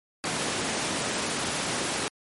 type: high-pass noise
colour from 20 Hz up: pink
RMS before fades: -29 dBFS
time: 0.24-2.08 s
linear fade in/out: 0 ms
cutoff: 180 Hz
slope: 12 dB/octave
effects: MP3 48 kbps